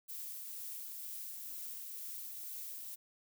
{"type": "noise with tremolo", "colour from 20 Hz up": "violet", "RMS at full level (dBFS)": -44, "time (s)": [0.08, 2.96], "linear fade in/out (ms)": 20, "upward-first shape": "triangle", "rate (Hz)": 2.1, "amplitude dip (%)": 25, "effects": []}